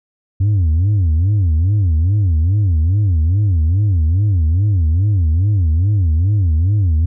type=tone with vibrato; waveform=sine; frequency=90.4 Hz; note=F#2; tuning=40 cents flat; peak=-8 dBFS; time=0.4-7.06 s; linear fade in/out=10 ms; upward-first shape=sine; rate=2.4 Hz; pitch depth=270 cents each way; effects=tanh soft clip ceiling -10 dBFS